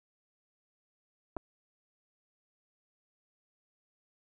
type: clicks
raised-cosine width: 1 ms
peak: -24 dBFS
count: 2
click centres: 1.366 / 1.369 s
effects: none